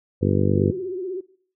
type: harmonic tone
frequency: 49 Hz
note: G1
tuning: in tune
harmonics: 2 / 3 / 4 / 5 / 6 / 7 / 8 / 9 / 10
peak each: -22 / -24 / -25 / -26 / -27 / -27 / -28 / -29 / -29 dBFS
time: 0.21-0.72 s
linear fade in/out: 20 ms
type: tone with vibrato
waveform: sine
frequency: 370 Hz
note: F#4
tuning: in tune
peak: -25 dBFS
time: 0.54-1.21 s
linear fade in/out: 10 ms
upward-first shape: triangle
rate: 16 Hz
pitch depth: 100 cents each way
effects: noise-tail reverb RT60 0.5 s tail -18 dB re dry